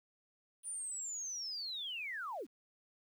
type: linear sweep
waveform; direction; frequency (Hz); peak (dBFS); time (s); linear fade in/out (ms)
sine; down; 9500 to 184.3; -39; 0.63-2.47; 50
effects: 11-bit